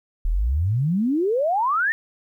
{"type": "exponential sweep", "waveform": "sine", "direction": "up", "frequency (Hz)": [35.62, 1864.7], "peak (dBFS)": -18, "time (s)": [0.25, 1.92], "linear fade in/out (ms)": 0, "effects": ["10-bit"]}